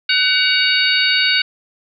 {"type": "harmonic tone with a mistuned harmonic", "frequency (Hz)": 752, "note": "F#5", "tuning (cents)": 28, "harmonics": [2, 3, 4, 5, 6], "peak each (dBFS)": [-19, -19, -19, -19, -19], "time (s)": [0.09, 1.42], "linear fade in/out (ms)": 5, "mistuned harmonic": 4, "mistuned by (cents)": -93, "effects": []}